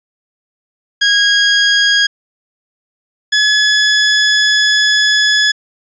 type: tone pair in turn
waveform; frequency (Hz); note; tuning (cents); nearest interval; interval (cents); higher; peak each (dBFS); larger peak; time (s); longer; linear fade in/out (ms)
20% pulse; 1640 / 1701.6; G#6 / G#6; -22 / +42; minor second; 64; second; -4; neither; 1.01-2.07 / 3.32-5.52; second; 10
effects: resampled to 16000 Hz